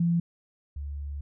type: tone pair in turn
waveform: sine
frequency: 170.2 / 71.56 Hz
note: F3 / D2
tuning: -44 / -44 cents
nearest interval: octave + minor third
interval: 1500 cents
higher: first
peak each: -21 / -32 dBFS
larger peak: first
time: 0-0.2 / 0.76-1.21 s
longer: second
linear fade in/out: 5 ms
effects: none